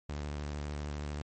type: tone with vibrato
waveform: sawtooth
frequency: 73.42 Hz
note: D2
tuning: in tune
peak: -32 dBFS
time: 0.09-1.22 s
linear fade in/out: 5 ms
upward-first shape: sine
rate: 13 Hz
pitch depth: 40 cents each way
effects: MP3 32 kbps